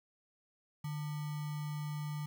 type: tone with sample-and-hold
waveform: sine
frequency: 150 Hz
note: D3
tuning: 37 cents sharp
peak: -36 dBFS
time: 0.84-2.26 s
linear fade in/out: 5 ms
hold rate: 1050 Hz
effects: none